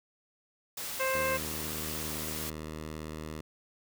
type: noise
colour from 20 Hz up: white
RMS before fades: -38 dBFS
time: 0.77-2.5 s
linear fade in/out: 5 ms
type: harmonic tone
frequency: 527 Hz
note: C5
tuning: 12 cents sharp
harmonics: 1 / 2 / 3 / 4 / 5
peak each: -31 / -34 / -36 / -37 / -38 dBFS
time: 0.99-1.38 s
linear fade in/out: 20 ms
type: tone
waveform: 10% pulse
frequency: 77.78 Hz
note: D#2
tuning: in tune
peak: -30 dBFS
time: 1.14-3.41 s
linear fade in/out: 5 ms
effects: none